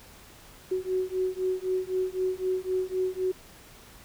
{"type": "beating tone pair", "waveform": "sine", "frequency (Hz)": [370, 373.9], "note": ["F#4", "F#4"], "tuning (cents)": [0, 18], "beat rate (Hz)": 3.9, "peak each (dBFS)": -29, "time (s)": [0.71, 3.32], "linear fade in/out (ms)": 10, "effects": ["pink hiss -51 dBFS RMS until 4.04 s"]}